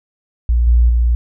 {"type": "tone with level steps", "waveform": "sine", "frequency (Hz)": 59.1, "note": "A#1", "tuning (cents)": 24, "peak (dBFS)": [-10, -7, -10], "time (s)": [0.49, 1.15], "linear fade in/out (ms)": 0, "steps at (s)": [0.67, 0.89], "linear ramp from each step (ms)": 5, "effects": []}